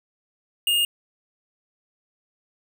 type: tone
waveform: square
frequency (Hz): 2835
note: F7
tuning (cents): +25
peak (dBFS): -19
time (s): 0.67-0.85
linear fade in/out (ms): 2
effects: none